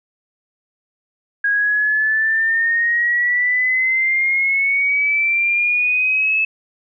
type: exponential sweep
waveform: sine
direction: up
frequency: 1638 to 2610 Hz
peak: -14 dBFS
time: 1.44-6.45 s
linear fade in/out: 5 ms
effects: none